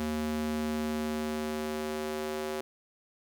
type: tone with high-pass filter sweep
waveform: square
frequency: 76.6 Hz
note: D#2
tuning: 27 cents flat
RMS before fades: -33 dBFS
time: 0-2.61 s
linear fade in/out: 0 ms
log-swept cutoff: 180 to 390 Hz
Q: 1.9
effects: none